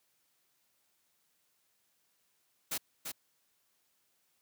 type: noise with echo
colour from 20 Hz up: white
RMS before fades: -35 dBFS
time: 2.71-2.78 s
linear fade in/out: 10 ms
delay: 340 ms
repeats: 1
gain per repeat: -5 dB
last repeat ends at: 3.12 s
effects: white hiss -75 dBFS RMS until 4.41 s + high-pass 80 Hz 12 dB/octave